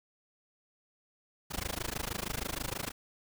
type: noise with amplitude modulation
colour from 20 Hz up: pink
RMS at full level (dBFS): -33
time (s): 1.5-2.92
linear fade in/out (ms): 20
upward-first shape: sine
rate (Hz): 26.3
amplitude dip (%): 100
effects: none